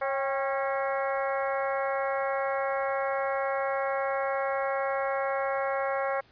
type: harmonic tone with a mistuned harmonic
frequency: 273.2 Hz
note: C#4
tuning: 25 cents flat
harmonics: 2 / 3 / 4 / 5 / 6 / 7 / 8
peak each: -29 / -33 / -35 / -37 / -39 / -40 / -41 dBFS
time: 0.01-6.21 s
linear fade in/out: 10 ms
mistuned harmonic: 3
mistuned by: -52 cents
effects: pink hiss -60 dBFS RMS until 6.31 s + resampled to 11025 Hz